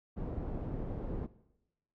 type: low-pass noise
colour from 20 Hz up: pink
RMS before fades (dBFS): -38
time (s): 0.16-1.27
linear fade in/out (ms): 20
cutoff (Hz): 470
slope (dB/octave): 12
effects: noise-tail reverb RT60 0.9 s tail -18 dB re dry